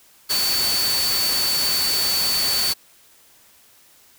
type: tone in noise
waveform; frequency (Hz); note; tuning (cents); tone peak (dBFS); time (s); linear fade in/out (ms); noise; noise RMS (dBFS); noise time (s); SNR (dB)
sine; 4495; C#8; +23; -20; 0.29-2.74; 20; white; -24; 0.29-2.74; +1
effects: white hiss -53 dBFS RMS until 4.18 s